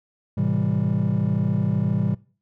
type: chord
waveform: triangle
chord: A minor seventh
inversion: none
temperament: just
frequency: 110 / 132 / 165 / 198 Hz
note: A2 / C3 / E3 / G3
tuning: 0 / +16 / +2 / +18 cents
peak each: -22 dBFS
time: 0.37-2.15 s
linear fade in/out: 10 ms
effects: noise-tail reverb RT60 0.4 s tail -23 dB re dry + tanh soft clip ceiling -12 dBFS